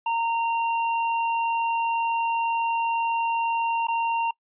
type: tone with dropouts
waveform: square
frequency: 922 Hz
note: A#5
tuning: 19 cents flat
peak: -23 dBFS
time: 0.06-4.31 s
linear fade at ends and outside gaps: 5 ms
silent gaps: 3.871-3.883 s
effects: noise-tail reverb RT60 0.1 s tail -25 dB re dry + resampled to 8000 Hz